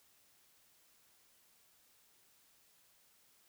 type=silence; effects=white hiss -69 dBFS RMS until 3.48 s